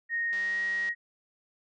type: tone with pitch glide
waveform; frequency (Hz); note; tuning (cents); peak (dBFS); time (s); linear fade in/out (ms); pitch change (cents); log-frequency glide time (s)
sine; 1861 to 1887; A#6 to A#6; -3 to +21; -27; 0.09-0.95; 50; +24; 0.35-0.61
type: click train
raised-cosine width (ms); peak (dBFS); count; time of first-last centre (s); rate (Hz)
0.2; -30; 110; 0.33-0.889; 195
effects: none